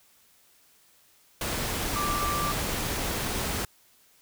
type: tone in noise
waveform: sine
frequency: 1174.7 Hz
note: D6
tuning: in tune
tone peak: -28 dBFS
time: 1.96-2.52 s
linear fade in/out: 2 ms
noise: pink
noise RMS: -30 dBFS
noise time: 1.41-3.65 s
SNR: -1 dB
effects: white hiss -61 dBFS RMS until 4.21 s